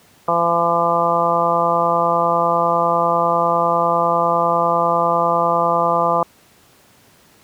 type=harmonic tone; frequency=170 Hz; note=F3; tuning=46 cents flat; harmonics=1 / 2 / 3 / 4 / 5 / 6 / 7; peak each=-27 / -29 / -21 / -20 / -22 / -20 / -20 dBFS; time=0.28-6.23 s; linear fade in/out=2 ms; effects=pink hiss -51 dBFS RMS until 7.43 s + high-pass 100 Hz 12 dB/octave